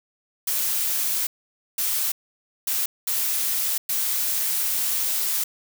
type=noise bursts at uneven times; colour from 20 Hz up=blue; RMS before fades=-24 dBFS; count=5; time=0.47-1.27 / 1.78-2.12 / 2.67-2.86 / 3.07-3.78 / 3.89-5.44 s; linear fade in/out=5 ms; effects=none